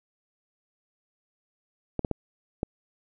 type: clicks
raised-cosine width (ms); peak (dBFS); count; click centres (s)
2; -13; 4; 1.993 / 2.048 / 2.113 / 2.631
effects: none